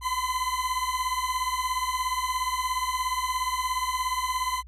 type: beating tone pair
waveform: 40% pulse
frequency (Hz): 1009 / 1026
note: B5 / C6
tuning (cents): +37 / -34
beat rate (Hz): 17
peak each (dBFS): -28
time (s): 0.01-4.63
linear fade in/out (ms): 50
effects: added 60 Hz sine -43 dBFS peak until 4.67 s + resampled to 32000 Hz